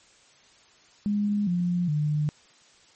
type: tone with pitch steps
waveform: sine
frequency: 206 / 176.3 / 149.8 Hz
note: G#3 / F3 / D3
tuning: -14 / +17 / +35 cents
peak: -22 dBFS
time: 1.06-2.29 s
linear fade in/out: 0 ms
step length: 410 ms
effects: white hiss -57 dBFS RMS until 2.95 s + MP3 32 kbps